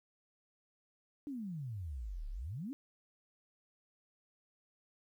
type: exponential two-way sweep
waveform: sine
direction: down then up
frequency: 300.1 to 32.75 to 300.1 Hz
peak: -39 dBFS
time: 1.27-2.73 s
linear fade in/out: 0 ms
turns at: 2.29 s
effects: 12-bit